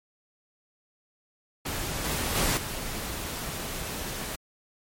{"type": "noise with level steps", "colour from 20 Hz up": "pink", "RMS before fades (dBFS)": [-32, -29, -25, -34], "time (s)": [1.65, 4.36], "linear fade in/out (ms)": 10, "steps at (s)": [2.04, 2.35, 2.57], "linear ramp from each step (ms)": 2, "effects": ["MP3 64 kbps"]}